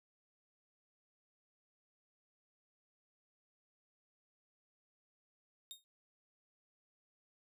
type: tone with exponential decay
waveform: sawtooth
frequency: 3702 Hz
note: A#7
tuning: 13 cents flat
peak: -40 dBFS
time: 5.71-5.84 s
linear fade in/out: 0 ms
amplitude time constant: 28 ms
effects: none